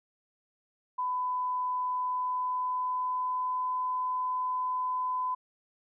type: tone with pitch glide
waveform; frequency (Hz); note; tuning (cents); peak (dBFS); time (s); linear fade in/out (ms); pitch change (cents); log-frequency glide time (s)
sine; 1002 to 1009.6; B5 to B5; +25 to +38; -28; 0.98-5.35; 10; +13; 1.87-3.7
effects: none